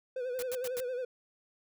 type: tone with vibrato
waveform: triangle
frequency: 502 Hz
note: B4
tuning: 28 cents sharp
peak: -31 dBFS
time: 0.16-1.05 s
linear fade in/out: 5 ms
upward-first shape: sine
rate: 11 Hz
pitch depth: 66 cents each way
type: noise bursts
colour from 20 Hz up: white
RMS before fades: -41 dBFS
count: 4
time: 0.39-0.802 s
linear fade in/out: 0 ms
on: 34 ms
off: 92 ms
effects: none